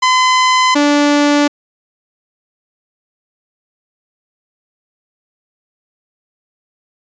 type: tone pair in turn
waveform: sawtooth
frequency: 1020 / 290.9 Hz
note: C6 / D4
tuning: -44 / -16 cents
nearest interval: octave + minor seventh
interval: 2172 cents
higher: first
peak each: -5 dBFS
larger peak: neither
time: 0.02-0.75 / 0.75-1.48 s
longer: neither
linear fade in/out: 10 ms
effects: resampled to 16000 Hz